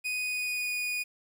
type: tone with pitch glide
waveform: 40% pulse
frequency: 2489 to 2465 Hz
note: D#7 to D#7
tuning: 0 to -17 cents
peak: -29 dBFS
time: 0.04-1.04 s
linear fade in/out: 20 ms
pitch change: -17 cents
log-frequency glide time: 0.17-0.74 s
effects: 10-bit